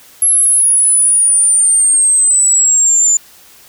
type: exponential sweep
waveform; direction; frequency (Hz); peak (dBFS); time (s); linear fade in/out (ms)
sine; down; 11175 to 7070; -7; 0.22-3.17; 2
effects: white hiss -42 dBFS RMS until 3.68 s